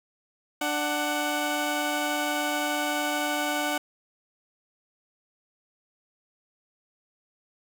15% pulse tone pair together, 295.5 / 744.6 Hz, D4 / F#5, +11 / +11 cents, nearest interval octave + major third, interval 1600 cents, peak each -22 dBFS, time 0.61-3.78 s, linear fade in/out 5 ms, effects none

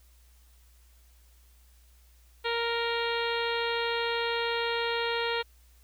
harmonic tone, 466.5 Hz, A#4, 1 cent sharp, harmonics 1 / 2 / 3 / 4 / 5 / 6 / 7 / 8 / 9, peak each -31 / -34 / -36 / -37 / -38 / -39 / -39 / -40 / -41 dBFS, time 2.44-5.43 s, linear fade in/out 20 ms, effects added 60 Hz sine -56 dBFS peak until 5.83 s + white hiss -65 dBFS RMS until 5.83 s

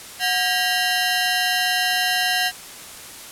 15% pulse ring-modulated tone, 1174.7 Hz, D6, in tune, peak -9 dBFS, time 0.19-2.52 s, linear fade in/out 50 ms, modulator 442 Hz, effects white hiss -38 dBFS RMS until 3.31 s + low-pass 12000 Hz 12 dB/octave

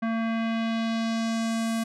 square tone with low-pass filter sweep, 226.5 Hz, A#3, 50 cents flat, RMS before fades -27 dBFS, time 0.02-1.84 s, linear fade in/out 10 ms, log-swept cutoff 1700 to 11000 Hz, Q 1.4, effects none

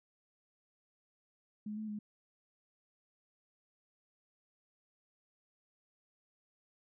sine tone with pitch steps, 211 / 216.5 / 209.8 Hz, G#3 / A3 / G#3, +28 / -28 / +18 cents, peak -38 dBFS, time 1.66-1.99 s, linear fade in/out 5 ms, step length 110 ms, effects none

